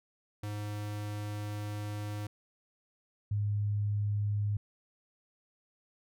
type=tone pair in turn; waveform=square / sine; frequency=104.3 / 103.34 Hz; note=G#2 / G#2; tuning=+8 / -8 cents; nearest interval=unison; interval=16 cents; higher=first; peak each=-36 / -28 dBFS; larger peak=second; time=0.43-2.27 / 3.31-4.57 s; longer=first; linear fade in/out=5 ms; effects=none